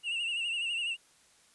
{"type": "tone with vibrato", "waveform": "triangle", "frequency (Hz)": 2777, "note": "F7", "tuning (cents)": -10, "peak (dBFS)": -29, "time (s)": [0.03, 0.97], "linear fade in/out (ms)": 50, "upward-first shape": "sine", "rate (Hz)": 12, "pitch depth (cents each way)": 71, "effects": ["white hiss -63 dBFS RMS until 1.54 s", "resampled to 24000 Hz"]}